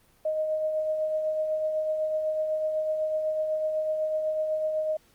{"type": "tone with tremolo", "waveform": "sine", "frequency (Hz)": 622.3, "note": "D#5", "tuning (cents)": 0, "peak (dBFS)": -23, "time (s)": [0.25, 4.97], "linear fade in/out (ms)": 5, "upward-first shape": "triangle", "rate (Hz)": 8, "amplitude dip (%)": 40, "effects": ["pink hiss -62 dBFS RMS until 5.14 s", "Opus 32 kbps"]}